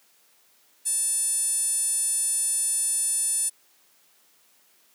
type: tone with band-pass filter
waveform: 5% pulse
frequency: 880 Hz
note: A5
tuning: in tune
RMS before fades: -25 dBFS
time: 0.85-3.5 s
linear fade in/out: 20 ms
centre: 9500 Hz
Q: 9.2
effects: white hiss -61 dBFS RMS until 4.94 s + high-pass 200 Hz 12 dB/octave